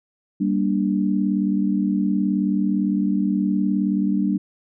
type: chord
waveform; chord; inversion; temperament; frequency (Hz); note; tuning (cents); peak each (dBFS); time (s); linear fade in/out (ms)
sine; G minor; none; just; 196 / 235.2 / 294; G3 / Bb3 / D4; 0 / +16 / +2; -20 / -25 / -23; 0.4-4.38; 10
effects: none